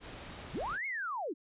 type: noise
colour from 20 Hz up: pink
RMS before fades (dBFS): -46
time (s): 0-0.79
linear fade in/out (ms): 50
type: linear two-way sweep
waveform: sine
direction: up then down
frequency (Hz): 61.74 to 2220 to 245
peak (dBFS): -34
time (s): 0.53-1.34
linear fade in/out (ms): 20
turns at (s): 0.86
effects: resampled to 8000 Hz